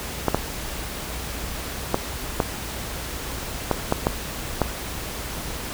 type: clicks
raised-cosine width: 1 ms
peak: -4 dBFS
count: 8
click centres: 0.283 / 0.346 / 1.944 / 2.402 / 3.713 / 3.924 / 4.069 / 4.617 s
effects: added 60 Hz sine -37 dBFS peak until 5.73 s + pink hiss -32 dBFS RMS until 5.73 s